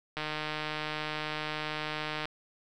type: click train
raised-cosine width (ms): 0.3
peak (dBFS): -18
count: 320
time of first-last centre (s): 0.17-2.255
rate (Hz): 153
effects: none